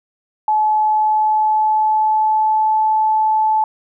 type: tone with pitch glide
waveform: sine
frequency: 858 to 868.5 Hz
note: A5 to A5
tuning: -44 to -23 cents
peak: -12 dBFS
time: 0.48-3.64 s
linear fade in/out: 2 ms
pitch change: +21 cents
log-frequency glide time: 0.74-2.8 s
effects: none